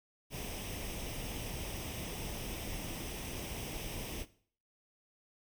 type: noise with comb filter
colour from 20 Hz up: pink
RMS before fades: -41 dBFS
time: 0.3-4.26 s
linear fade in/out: 50 ms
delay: 0.35 ms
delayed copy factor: +0.6
effects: noise-tail reverb RT60 0.5 s tail -17 dB re dry